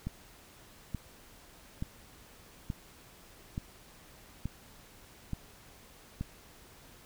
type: click train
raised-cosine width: 5 ms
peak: -22 dBFS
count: 8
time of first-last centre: 0.07-6.21 s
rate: 1.14 Hz
effects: pink hiss -56 dBFS RMS until 7.05 s